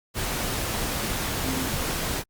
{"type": "tone in noise", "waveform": "sine", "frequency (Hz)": 261.6, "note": "C4", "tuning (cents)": 0, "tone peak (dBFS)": -29, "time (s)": [1.43, 1.69], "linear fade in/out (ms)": 50, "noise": "pink", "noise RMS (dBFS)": -28, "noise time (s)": [0.14, 2.24], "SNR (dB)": -4, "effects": ["Opus 48 kbps"]}